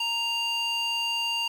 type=tone with band-pass filter; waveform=square; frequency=932.3 Hz; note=A#5; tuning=in tune; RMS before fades=-28 dBFS; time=0-1.48 s; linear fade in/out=5 ms; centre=3300 Hz; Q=2.7; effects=8-bit